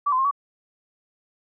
sine tone with pitch steps, 1152 / 1026 / 1067 / 1135 Hz, D6 / C6 / C6 / C#6, -34 / -34 / +34 / +41 cents, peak -18 dBFS, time 0.06-0.312 s, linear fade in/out 10 ms, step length 63 ms, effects none

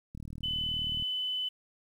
click train, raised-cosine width 5 ms, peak -30 dBFS, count 35, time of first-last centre 0.15-1.024 s, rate 38.9 Hz
sine tone, 3012 Hz, F#7, 30 cents sharp, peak -30 dBFS, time 0.43-1.49 s, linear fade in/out 10 ms
effects 10-bit

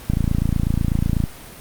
click train, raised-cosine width 5 ms, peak -6 dBFS, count 33, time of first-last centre 0.1-1.239 s, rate 28.1 Hz, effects pink hiss -39 dBFS RMS until 1.6 s + Opus 32 kbps

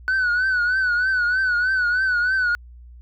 sine tone with vibrato, 1489 Hz, F#6, 11 cents sharp, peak -15 dBFS, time 0.08-2.55 s, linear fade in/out 0 ms, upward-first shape triangle, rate 3.2 Hz, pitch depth 88 cents each way, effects tanh soft clip ceiling -16 dBFS + added 60 Hz sine -40 dBFS peak until 3.01 s

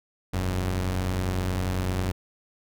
sawtooth tone pair together, 41.19 / 92.3 Hz, E1 / F#2, -1 / -4 cents, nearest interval octave + major second, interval 1397 cents, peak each -27 / -22 dBFS, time 0.33-2.12 s, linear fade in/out 10 ms, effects none

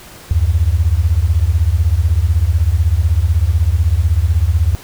sine beating tone pair, 74 / 90 Hz, D2 / F#2, +14 / -47 cents, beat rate 16 Hz, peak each -13 dBFS, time 0.31-4.75 s, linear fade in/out 0 ms, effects pink hiss -37 dBFS RMS until 4.83 s

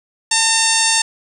harmonic tone with a mistuned harmonic, 906 Hz, A#5, 50 cents flat, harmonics 1 / 2 / 3 / 4 / 5 / 6 / 7 / 8 / 9 / 10, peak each -22 / -22 / -22 / -22 / -22 / -22 / -22 / -22 / -22 / -22 dBFS, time 0.31-1.02 s, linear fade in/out 5 ms, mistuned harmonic 1, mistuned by -33 cents, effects 7-bit

